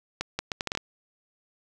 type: accelerating click train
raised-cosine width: 0.2 ms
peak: -11 dBFS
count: 8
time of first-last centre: 0.21-0.774 s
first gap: 180 ms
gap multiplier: 0.71
effects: none